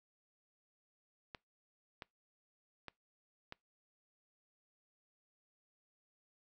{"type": "clicks", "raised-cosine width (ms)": 0.3, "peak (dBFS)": -29, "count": 4, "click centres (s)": [1.348, 2.022, 2.883, 3.524], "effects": ["noise-tail reverb RT60 0.2 s tail -25 dB re dry"]}